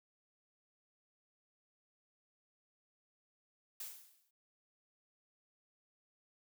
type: noise with exponential decay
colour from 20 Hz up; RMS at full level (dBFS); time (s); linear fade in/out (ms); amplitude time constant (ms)
blue; -42; 3.8-4.31; 5; 110
effects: none